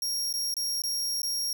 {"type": "tone with dropouts", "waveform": "sawtooth", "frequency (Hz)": 5588, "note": "F8", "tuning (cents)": 0, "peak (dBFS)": -25, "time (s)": [0.02, 1.53], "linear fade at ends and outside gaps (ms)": 2, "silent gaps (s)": [[0.328, 0.338], [0.541, 0.567], [0.82, 0.837], [1.219, 1.231]], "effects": []}